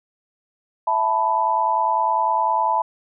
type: chord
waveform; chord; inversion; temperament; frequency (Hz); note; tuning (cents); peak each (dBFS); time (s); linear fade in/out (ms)
sine; E suspended fourth; none; just; 659.3 / 879 / 988.9; E5 / A5 / B5; 0 / -2 / +2; -26 / -20 / -20; 0.87-2.82; 5
effects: none